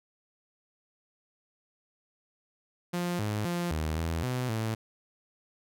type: tone with pitch steps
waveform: sawtooth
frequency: 175.8 / 105.4 / 174.1 / 78.3 / 82.1 / 126.2 / 111.1 Hz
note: F3 / G#2 / F3 / D#2 / E2 / B2 / A2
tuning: +12 / +26 / -5 / +11 / -6 / +38 / +17 cents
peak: -25 dBFS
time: 2.93-4.75 s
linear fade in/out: 10 ms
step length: 260 ms
effects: none